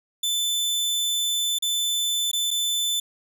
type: tone with dropouts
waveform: sawtooth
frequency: 3520 Hz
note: A7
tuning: in tune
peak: -19 dBFS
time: 0.23-3 s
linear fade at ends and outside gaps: 5 ms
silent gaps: 1.587-1.623 / 2.315-2.331 / 2.507-2.511 s
effects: none